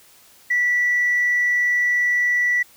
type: tone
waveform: sine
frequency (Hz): 1957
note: B6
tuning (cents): -16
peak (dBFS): -15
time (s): 0.5-2.63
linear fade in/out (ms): 10
effects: tanh soft clip ceiling -12 dBFS + white hiss -51 dBFS RMS until 2.76 s